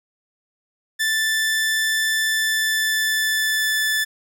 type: tone with pitch glide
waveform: sawtooth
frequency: 1762 to 1748.8 Hz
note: A6 to A6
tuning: +2 to -11 cents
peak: -15 dBFS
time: 0.99-4.05 s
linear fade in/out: 20 ms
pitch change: -13 cents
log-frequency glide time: 2.21-3.8 s
effects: none